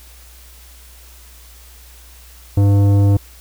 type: tone with tanh clipping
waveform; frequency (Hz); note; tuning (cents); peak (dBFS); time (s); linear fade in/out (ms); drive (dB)
sine; 100.3; G2; +40; -11; 2.57-3.17; 5; 13
effects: added 60 Hz sine -41 dBFS peak until 3.4 s + white hiss -45 dBFS RMS until 3.4 s